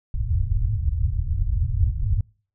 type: low-pass noise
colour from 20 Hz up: white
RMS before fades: -22 dBFS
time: 0.14-2.21 s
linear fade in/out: 5 ms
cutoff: 110 Hz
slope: 48 dB/octave
effects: noise-tail reverb RT60 0.4 s tail -25 dB re dry